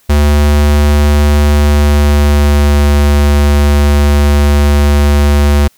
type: tone with pitch glide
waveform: square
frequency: 73.42 to 72.49 Hz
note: D2 to D2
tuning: 0 to -22 cents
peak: -6 dBFS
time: 0.09-5.68 s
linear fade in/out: 10 ms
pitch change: -22 cents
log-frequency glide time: 1.56-2.84 s
effects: white hiss -50 dBFS RMS until 5.77 s